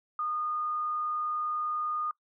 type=tone; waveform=sine; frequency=1225 Hz; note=D#6; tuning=27 cents flat; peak=-29 dBFS; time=0.19-2.11 s; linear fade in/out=2 ms; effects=noise-tail reverb RT60 0.1 s tail -21 dB re dry